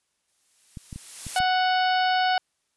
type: noise with exponential growth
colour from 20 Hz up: blue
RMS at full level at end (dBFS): -29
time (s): 0.28-1.39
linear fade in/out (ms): 1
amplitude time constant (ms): 240
type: clicks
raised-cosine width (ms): 5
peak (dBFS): -24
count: 5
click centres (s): 0.772 / 0.928 / 0.96 / 1.267 / 1.403
type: harmonic tone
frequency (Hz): 740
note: F#5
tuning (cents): 0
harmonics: 1 / 2 / 3 / 4 / 5 / 6 / 7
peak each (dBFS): -21 / -27 / -35 / -31 / -37 / -35 / -39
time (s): 1.36-2.38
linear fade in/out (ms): 2
effects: white hiss -74 dBFS RMS until 2.76 s + resampled to 24000 Hz